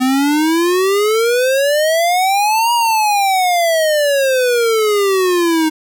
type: exponential two-way sweep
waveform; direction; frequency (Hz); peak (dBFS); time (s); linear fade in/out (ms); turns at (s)
square; up then down; 252.5 to 957 to 310.2; -12; 0-5.7; 20; 2.73
effects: none